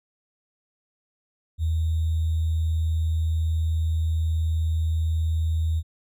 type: tone with sample-and-hold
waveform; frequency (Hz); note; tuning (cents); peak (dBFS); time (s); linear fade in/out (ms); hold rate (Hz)
sine; 80.6; E2; -38; -20; 1.58-5.83; 50; 3675
effects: MP3 96 kbps